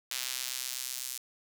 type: tone with high-pass filter sweep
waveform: sawtooth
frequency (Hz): 128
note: C3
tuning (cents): -38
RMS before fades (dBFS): -37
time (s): 0.11-1.18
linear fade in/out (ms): 5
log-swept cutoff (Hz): 3400 to 6500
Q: 0.75
effects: 9-bit